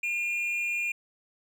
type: tone pair together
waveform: triangle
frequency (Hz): 2412 / 2707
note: D7 / E7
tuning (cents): +46 / +45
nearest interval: major second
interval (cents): 199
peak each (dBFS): -26 / -35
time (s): 0.03-0.92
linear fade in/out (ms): 5
effects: none

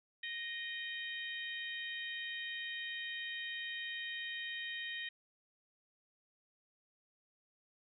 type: harmonic tone with a mistuned harmonic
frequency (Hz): 622.3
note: D#5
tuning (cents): 0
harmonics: 3 / 4 / 5 / 6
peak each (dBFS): -42 / -49 / -46 / -47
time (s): 0.23-5.09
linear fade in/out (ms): 5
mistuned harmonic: 4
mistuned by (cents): -27
effects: none

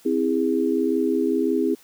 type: chord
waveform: sine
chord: C augmented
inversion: none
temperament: just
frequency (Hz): 261.6 / 327 / 408.8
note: C4 / E4 / G#4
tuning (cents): 0 / -14 / -27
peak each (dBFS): -23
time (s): 0.05-1.75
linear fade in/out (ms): 10
effects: white hiss -53 dBFS RMS until 1.83 s + high-pass 100 Hz 12 dB/octave

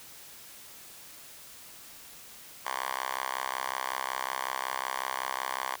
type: tone with high-pass filter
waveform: 5% pulse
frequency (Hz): 65.41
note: C2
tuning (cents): 0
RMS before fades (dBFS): -34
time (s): 2.65-5.76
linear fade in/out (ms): 10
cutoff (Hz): 1100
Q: 5
effects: white hiss -49 dBFS RMS until 5.8 s

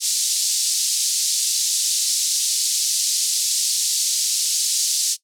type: band-pass noise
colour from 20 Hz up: pink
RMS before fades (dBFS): -21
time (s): 0-5.17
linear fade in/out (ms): 50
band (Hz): 4500 to 9600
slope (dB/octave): 24
effects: noise-tail reverb RT60 0.1 s tail -18 dB re dry

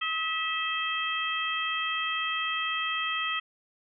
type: tone cluster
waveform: sine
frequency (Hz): 1278 / 1952 / 2612 / 3188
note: D#6 / B6 / E7 / G7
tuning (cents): +46 / -21 / -17 / +28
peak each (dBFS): -32 / -34 / -33 / -33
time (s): 0.01-3.4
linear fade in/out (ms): 10
effects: none

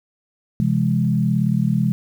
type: chord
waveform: sine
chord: C augmented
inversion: none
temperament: equal with one note detuned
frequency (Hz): 130.81 / 168.76 / 207.7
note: C3 / E3 / G#3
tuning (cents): 0 / +41 / 0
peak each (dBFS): -20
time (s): 0.6-1.92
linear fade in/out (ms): 0
effects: 8-bit

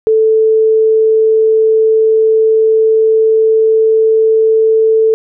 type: tone with pitch glide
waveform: sine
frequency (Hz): 440 to 442.5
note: A4 to A4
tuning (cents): 0 to +10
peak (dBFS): -6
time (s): 0.07-5.14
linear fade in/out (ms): 0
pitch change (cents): +10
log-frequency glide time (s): 0.64-4.89
effects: none

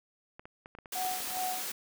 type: clicks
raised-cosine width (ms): 0.5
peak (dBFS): -31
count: 12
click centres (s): 0.395 / 0.455 / 0.659 / 0.751 / 0.787 / 0.858 / 1.05 / 1.114 / 1.204 / 1.275 / 1.305 / 1.371
type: high-pass noise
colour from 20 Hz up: white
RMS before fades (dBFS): -37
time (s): 0.92-1.72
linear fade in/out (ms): 5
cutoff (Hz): 180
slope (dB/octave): 96
type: tone with tremolo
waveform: sine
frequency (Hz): 740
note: F#5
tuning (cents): 0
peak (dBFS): -31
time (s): 0.95-1.66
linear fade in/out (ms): 5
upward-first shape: sine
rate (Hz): 2.5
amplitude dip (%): 95
effects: none

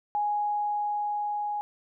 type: tone with level ramp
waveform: sine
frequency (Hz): 830.6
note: G#5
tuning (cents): 0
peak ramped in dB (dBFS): -24 to -28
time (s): 0.15-1.61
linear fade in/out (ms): 0
effects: none

